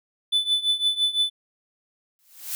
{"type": "tone with tremolo", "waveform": "triangle", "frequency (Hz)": 3496, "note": "A7", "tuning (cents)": -12, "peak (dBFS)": -15, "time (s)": [0.32, 1.3], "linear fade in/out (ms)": 10, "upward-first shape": "triangle", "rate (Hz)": 5.9, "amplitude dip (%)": 90}
{"type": "noise with exponential growth", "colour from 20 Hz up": "blue", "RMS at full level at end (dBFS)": -27, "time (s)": [2.19, 2.55], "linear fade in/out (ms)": 0, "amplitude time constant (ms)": 77}
{"effects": []}